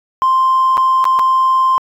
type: tone with dropouts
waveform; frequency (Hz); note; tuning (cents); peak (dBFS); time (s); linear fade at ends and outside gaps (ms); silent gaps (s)
triangle; 1046.5; C6; 0; -6; 0.22-1.78; 0; 0.771-0.778 / 1.042-1.053 / 1.19-1.194
effects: tanh soft clip ceiling -6 dBFS